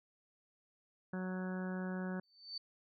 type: harmonic tone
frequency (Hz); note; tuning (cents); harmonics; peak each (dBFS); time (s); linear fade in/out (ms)
185; F#3; 0; 1 / 2 / 3 / 4 / 5 / 6 / 7 / 8 / 9; -38 / -47 / -49 / -54 / -55 / -57 / -58 / -51 / -53; 1.13-2.2; 5
type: tone with exponential growth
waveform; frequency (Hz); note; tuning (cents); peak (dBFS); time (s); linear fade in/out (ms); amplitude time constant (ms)
sine; 4547; C#8; +43; -38; 2.23-2.58; 5; 75
effects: none